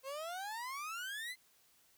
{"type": "exponential sweep", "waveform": "30% pulse", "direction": "up", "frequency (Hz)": [520, 2093], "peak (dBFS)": -38, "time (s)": [0.03, 1.36], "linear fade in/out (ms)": 50, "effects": ["white hiss -69 dBFS RMS until 1.97 s"]}